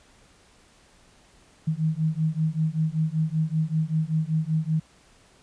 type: beating tone pair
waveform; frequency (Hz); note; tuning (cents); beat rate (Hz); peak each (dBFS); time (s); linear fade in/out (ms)
sine; 155.56 / 160.76; D#3 / E3; 0 / -43; 5.2; -25 / -25; 1.67-4.8; 10
effects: pink hiss -57 dBFS RMS until 5.42 s + resampled to 22050 Hz